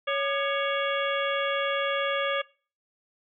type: harmonic tone with a mistuned harmonic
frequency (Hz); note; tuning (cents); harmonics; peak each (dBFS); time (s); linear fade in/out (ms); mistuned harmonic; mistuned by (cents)
557; C#5; +8; 1 / 2 / 3 / 4 / 5 / 6; -28 / -31 / -33 / -34 / -35 / -36; 0.07-2.42; 10; 2; +140
effects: noise-tail reverb RT60 0.4 s tail -23 dB re dry